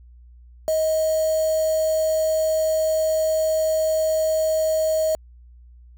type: tone with quantisation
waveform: sine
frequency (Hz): 631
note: D#5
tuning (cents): +24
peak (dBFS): -18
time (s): 0.68-5.15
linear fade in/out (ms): 0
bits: 5
effects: added 60 Hz sine -44 dBFS peak until 5.97 s